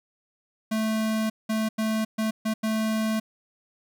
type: tone bursts at uneven times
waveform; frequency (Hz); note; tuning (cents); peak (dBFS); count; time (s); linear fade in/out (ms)
square; 219.2; A3; -6; -24; 6; 0.71-1.3 / 1.49-1.69 / 1.78-2.05 / 2.18-2.31 / 2.45-2.54 / 2.63-3.2; 10
effects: none